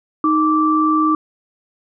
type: tone pair together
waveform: sine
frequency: 311.1 / 1167.8 Hz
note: D#4 / D6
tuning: 0 / -10 cents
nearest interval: octave + major seventh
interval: 2290 cents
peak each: -15 / -15 dBFS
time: 0.24-1.15 s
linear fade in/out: 2 ms
effects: none